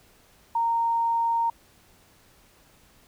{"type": "tone", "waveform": "sine", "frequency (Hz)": 925, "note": "A#5", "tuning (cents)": -14, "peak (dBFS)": -21, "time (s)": [0.55, 1.5], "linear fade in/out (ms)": 5, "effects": ["pink hiss -58 dBFS RMS until 3.07 s"]}